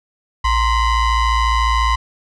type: ring-modulated tone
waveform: square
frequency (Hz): 493.9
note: B4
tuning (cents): 0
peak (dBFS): -11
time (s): 0.44-1.96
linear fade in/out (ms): 10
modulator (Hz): 551
effects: low-pass 5000 Hz 12 dB/octave